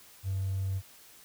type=tone with hard clipping; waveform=triangle; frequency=95.8 Hz; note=G2; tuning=39 cents flat; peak=-29 dBFS; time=0.23-0.82 s; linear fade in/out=50 ms; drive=3 dB; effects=white hiss -55 dBFS RMS until 1.24 s